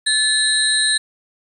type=tone cluster; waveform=sine; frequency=1738 / 3822 / 4114 / 8620 Hz; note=A6 / A#7 / C8 / C#9; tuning=-22 / +43 / -30 / -49 cents; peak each=-20 dBFS; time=0.06-0.98 s; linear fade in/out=10 ms; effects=8-bit